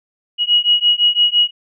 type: beating tone pair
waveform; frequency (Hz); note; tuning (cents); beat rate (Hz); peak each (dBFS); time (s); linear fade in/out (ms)
sine; 2900 / 2905.9; F#7 / F#7; -35 / -32; 5.9; -14; 0.38-1.51; 50
effects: none